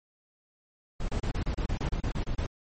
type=noise bursts; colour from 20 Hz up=brown; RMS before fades=-29 dBFS; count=13; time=1-2.465 s; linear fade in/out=5 ms; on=85 ms; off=30 ms; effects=MP3 32 kbps